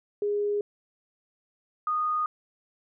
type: tone pair in turn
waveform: sine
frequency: 411.8 / 1234 Hz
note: G#4 / D#6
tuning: -15 / -15 cents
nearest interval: octave + perfect fifth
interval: 1900 cents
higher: second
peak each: -24 dBFS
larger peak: neither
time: 0.22-0.61 / 1.87-2.26 s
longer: neither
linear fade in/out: 2 ms
effects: none